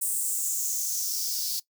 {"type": "noise with high-pass filter sweep", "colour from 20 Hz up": "blue", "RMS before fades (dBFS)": -29, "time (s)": [0.01, 1.6], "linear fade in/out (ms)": 10, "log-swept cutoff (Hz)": [8800, 4600], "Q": 4.4, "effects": ["noise-tail reverb RT60 0.1 s tail -19 dB re dry"]}